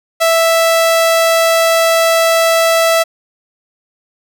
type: tone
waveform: sawtooth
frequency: 659.3 Hz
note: E5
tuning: in tune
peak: -5 dBFS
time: 0.2-3.04 s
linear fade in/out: 20 ms
effects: none